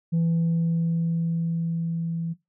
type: tone with level ramp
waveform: sine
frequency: 166.3 Hz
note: E3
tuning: 16 cents sharp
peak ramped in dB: -17 to -26 dBFS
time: 0.12-2.34 s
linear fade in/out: 20 ms
effects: noise-tail reverb RT60 0.2 s tail -18 dB re dry + tanh soft clip ceiling -18 dBFS